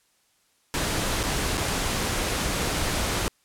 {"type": "noise with dropouts", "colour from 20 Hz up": "pink", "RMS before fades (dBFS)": -26, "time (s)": [0.74, 3.28], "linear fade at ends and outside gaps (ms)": 0, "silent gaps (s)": [[1.231, 1.236], [1.571, 1.578]], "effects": ["white hiss -66 dBFS RMS until 3.44 s", "low-pass 11000 Hz 12 dB/octave"]}